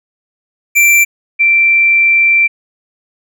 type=tone pair in turn; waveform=square / sine; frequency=2349 / 2349 Hz; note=D7 / D7; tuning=0 / 0 cents; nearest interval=unison; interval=0 cents; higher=neither; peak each=-6 dBFS; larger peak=neither; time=0.75-1.05 / 1.39-2.48 s; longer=second; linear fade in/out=20 ms; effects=none